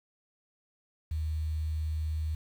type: tone with quantisation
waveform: sine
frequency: 78 Hz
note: D#2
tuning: 5 cents sharp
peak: -29 dBFS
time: 1.11-2.35 s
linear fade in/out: 5 ms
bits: 9
effects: none